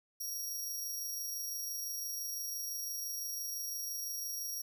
20% pulse tone with amplitude modulation, 5650 Hz, F8, 19 cents sharp, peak -31 dBFS, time 0.2-4.62 s, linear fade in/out 10 ms, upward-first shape sine, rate 25.9 Hz, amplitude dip 25%, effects none

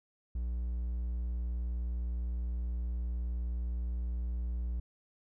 triangle tone, 59.7 Hz, A#1, 42 cents sharp, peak -30 dBFS, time 0.35-4.8 s, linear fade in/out 5 ms, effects none

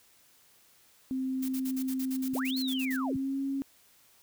sine tone with pitch glide, 261.6 to 273.2 Hz, C4 to C#4, 0 to -25 cents, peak -29 dBFS, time 1.11-3.62 s, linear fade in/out 0 ms, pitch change +75 cents, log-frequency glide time 2.94-3.39 s
blue noise bursts, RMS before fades -41 dBFS, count 14, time 1.42-2.969 s, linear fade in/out 10 ms, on 67 ms, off 47 ms
sine linear two-way sweep, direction up then down, 32.81 to 4415 to 33.09 Hz, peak -34 dBFS, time 2.33-3.17 s, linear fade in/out 10 ms, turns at 2.58 s
effects white hiss -62 dBFS RMS until 4.22 s

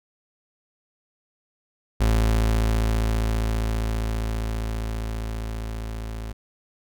35% pulse tone with level ramp, 55 Hz, A1, in tune, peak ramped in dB -15 to -29 dBFS, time 2-6.33 s, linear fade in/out 10 ms, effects none

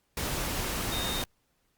sine tone in noise, 3690 Hz, A#7, 18 cents flat, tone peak -34 dBFS, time 0.92-1.22 s, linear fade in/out 2 ms, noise pink, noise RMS -32 dBFS, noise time 0.17-1.24 s, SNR -5 dB, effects pink hiss -73 dBFS RMS until 1.77 s + Opus 48 kbps

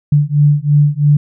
sine beating tone pair, 145.1 / 148.1 Hz, D3 / D3, -21 / +15 cents, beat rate 3 Hz, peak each -11 dBFS, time 0.12-1.17 s, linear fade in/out 5 ms, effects none

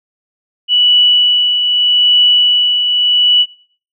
sine tone with tremolo, 2952 Hz, F#7, 5 cents flat, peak -5 dBFS, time 0.68-3.46 s, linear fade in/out 50 ms, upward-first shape triangle, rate 0.81 Hz, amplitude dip 50%, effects noise-tail reverb RT60 0.5 s tail -22 dB re dry

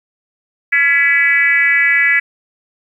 sine tone with frequency modulation, 1984 Hz, B6, 7 cents sharp, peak -9 dBFS, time 0.72-2.2 s, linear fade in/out 10 ms, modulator 299 Hz, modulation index 1.1, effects 8-bit

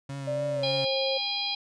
35% pulse tone with vibrato, 136.5 Hz, C#3, 26 cents flat, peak -32 dBFS, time 0.09-0.85 s, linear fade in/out 5 ms, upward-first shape triangle, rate 3.4 Hz, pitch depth 43 cents each way
sine tone with pitch glide, 587.3 to 535.5 Hz, D5 to C5, 0 to +40 cents, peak -27 dBFS, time 0.27-1.18 s, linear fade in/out 10 ms, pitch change -160 cents, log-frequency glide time 0.55-0.68 s
harmonic tone, 813 Hz, G#5, 37 cents flat, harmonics 1 / 3 / 4 / 5 / 6, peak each -37 / -36 / -32 / -32 / -35 dBFS, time 0.63-1.55 s, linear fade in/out 5 ms
effects resampled to 22050 Hz

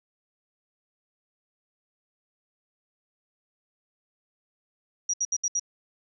sine tone bursts, 5760 Hz, F#8, 47 cents flat, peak -23 dBFS, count 5, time 5.09-5.596 s, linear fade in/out 5 ms, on 46 ms, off 69 ms, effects none

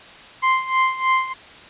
30% pulse tone with tremolo, 1045 Hz, C6, 2 cents flat, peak -11 dBFS, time 0.42-1.34 s, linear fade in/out 20 ms, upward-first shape sine, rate 3.2 Hz, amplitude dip 80%, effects white hiss -42 dBFS RMS until 1.69 s + resampled to 8000 Hz

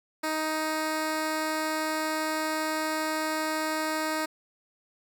10% pulse tone, 312.6 Hz, D#4, 8 cents sharp, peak -19 dBFS, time 0.23-4.26 s, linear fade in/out 10 ms, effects none

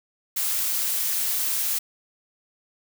blue noise, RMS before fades -25 dBFS, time 0.36-1.79 s, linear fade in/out 10 ms, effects none

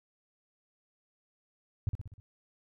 sine tone with echo, 101.6 Hz, G#2, 38 cents flat, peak -25 dBFS, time 1.87-1.89 s, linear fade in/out 0 ms, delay 62 ms, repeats 5, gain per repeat -5 dB, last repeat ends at 2.2 s, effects none

